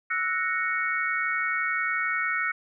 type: chord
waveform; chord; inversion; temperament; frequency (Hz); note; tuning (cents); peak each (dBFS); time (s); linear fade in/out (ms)
sine; F# dominant seventh; third; equal with one note detuned; 1318.5 / 1469.8 / 1864.7 / 2217; E6 / F#6 / A#6 / C#7; 0 / -12 / 0 / 0; -31 / -30 / -30 / -29; 0.1-2.52; 10
effects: none